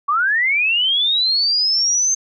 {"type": "linear sweep", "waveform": "sine", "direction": "up", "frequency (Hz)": [1108.7, 6330], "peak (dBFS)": -14, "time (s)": [0.08, 2.15], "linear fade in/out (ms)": 10, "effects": []}